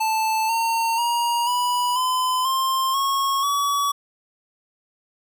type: tone with pitch steps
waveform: square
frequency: 880 / 912.6 / 946.4 / 981.5 / 1017.9 / 1055.6 / 1094.7 / 1135.3 Hz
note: A5 / A#5 / A#5 / B5 / C6 / C6 / C#6 / C#6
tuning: 0 / -37 / +26 / -11 / -48 / +15 / -22 / +41 cents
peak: -20 dBFS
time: 0-3.92 s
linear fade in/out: 10 ms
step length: 490 ms
effects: none